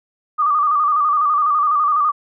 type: tone with vibrato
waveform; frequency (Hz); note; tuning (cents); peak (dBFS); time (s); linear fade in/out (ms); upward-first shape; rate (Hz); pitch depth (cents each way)
sine; 1194; D6; +28; -13; 0.38-2.12; 20; square; 12; 56
effects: none